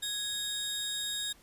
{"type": "tone pair together", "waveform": "sawtooth", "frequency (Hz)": [1661.2, 3729], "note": ["G#6", "A#7"], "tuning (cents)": [0, 0], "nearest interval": "octave + major second", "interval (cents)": 1400, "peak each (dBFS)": [-39, -30], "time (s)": [0.02, 1.33], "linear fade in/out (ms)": 10, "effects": ["pink hiss -60 dBFS RMS until 1.42 s", "resampled to 32000 Hz"]}